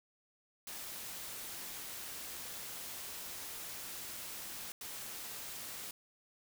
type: noise bursts at uneven times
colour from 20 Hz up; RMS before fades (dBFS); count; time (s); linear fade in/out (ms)
white; -45; 2; 0.67-4.72 / 4.81-5.91; 2
effects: none